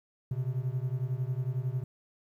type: beating tone pair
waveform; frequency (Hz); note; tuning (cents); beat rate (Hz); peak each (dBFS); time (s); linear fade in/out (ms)
triangle; 123.47 / 134.47; B2 / C3; 0 / +48; 11; -30 / -31; 0.31-1.84; 5
effects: 11-bit